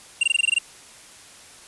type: tone bursts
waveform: square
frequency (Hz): 2773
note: F7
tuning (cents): -13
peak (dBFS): -16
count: 9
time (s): 0.21-0.586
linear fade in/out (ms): 5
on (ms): 24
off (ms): 20
effects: white hiss -46 dBFS RMS until 1.67 s + resampled to 24000 Hz